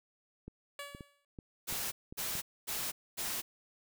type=clicks; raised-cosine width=3 ms; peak=-32 dBFS; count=7; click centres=0.48 / 0.949 / 1.008 / 1.388 / 1.725 / 2.125 / 2.354 s
type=tone with exponential decay; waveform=10% pulse; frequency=570 Hz; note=C#5; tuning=48 cents sharp; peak=-31 dBFS; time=0.79-1.25 s; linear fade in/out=2 ms; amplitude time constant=100 ms
type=noise bursts; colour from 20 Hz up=white; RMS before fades=-37 dBFS; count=4; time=1.67-3.42 s; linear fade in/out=20 ms; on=250 ms; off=250 ms
effects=none